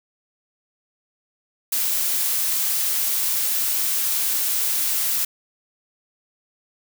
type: noise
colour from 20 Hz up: blue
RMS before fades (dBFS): -22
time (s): 1.72-5.25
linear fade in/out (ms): 5
effects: none